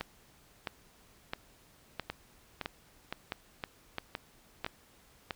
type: two click trains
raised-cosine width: 0.3 ms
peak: -18 / -19 dBFS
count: 9 / 6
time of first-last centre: 0.01-5.308 / 2.1-4.664 s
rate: 1.51 / 1.95 Hz
effects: pink hiss -62 dBFS RMS until 5.35 s